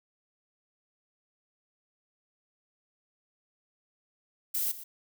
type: noise with echo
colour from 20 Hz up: violet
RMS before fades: -30 dBFS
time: 4.54-4.72 s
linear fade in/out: 10 ms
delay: 120 ms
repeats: 1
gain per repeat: -14 dB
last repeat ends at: 4.84 s
effects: none